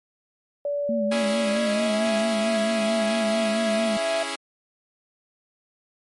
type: tone with pitch glide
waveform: sine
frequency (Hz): 576 to 661.7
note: D5 to E5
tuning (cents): -34 to +6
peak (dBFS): -23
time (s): 0.65-4.23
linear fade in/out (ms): 2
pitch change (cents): +240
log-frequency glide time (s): 1.42-2.1
type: tone with vibrato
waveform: sine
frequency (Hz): 220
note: A3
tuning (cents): 0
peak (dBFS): -24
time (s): 0.89-3.97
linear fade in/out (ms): 2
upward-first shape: sine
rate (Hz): 4.5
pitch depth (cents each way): 81
type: chord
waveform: 5% pulse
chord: C# minor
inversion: none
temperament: equal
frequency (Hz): 277.2 / 329.6 / 415.3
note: C#4 / E4 / G#4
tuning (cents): 0 / 0 / 0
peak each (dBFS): -21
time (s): 1.11-4.36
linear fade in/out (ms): 10
effects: MP3 48 kbps